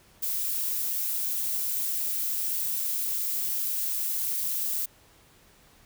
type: noise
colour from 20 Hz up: violet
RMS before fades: -29 dBFS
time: 0.22-4.86 s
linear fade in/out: 10 ms
effects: pink hiss -58 dBFS RMS until 5.85 s